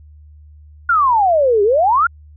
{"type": "exponential two-way sweep", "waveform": "sine", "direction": "down then up", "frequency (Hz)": [1447, 393.5, 1447], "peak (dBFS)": -10, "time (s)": [0.89, 2.07], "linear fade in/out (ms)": 5, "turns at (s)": 1.63, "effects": ["added 75 Hz sine -39 dBFS peak until 2.36 s"]}